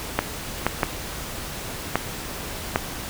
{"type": "clicks", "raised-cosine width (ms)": 0.5, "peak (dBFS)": -3, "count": 5, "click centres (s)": [0.19, 0.666, 0.832, 1.956, 2.759], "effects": ["pink hiss -33 dBFS RMS until 3.09 s"]}